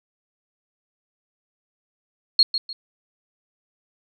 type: tone with echo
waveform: sine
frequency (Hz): 4285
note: C8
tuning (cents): +40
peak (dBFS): -10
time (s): 2.39-2.43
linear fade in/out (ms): 2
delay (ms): 150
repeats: 2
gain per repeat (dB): -10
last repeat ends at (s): 2.73
effects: none